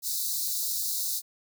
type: high-pass noise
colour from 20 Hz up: white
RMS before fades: -30 dBFS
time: 0.02-1.22 s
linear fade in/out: 50 ms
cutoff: 3800 Hz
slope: 96 dB/octave
effects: none